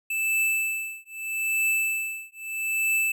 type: tone with tremolo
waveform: square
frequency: 2637 Hz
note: E7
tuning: in tune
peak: -21 dBFS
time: 0.1-3.12 s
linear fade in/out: 5 ms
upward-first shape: triangle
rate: 0.79 Hz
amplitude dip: 100%
effects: none